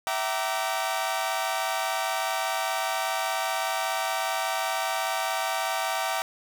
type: chord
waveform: sawtooth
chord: E half-diminished seventh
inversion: none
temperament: equal with one note detuned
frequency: 659.3 / 764.3 / 932.3 / 1174.7 Hz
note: E5 / G5 / Bb5 / D6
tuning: 0 / -44 / 0 / 0 cents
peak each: -28 / -26 / -29 / -30 dBFS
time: 0.07-6.22 s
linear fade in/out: 0 ms
effects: none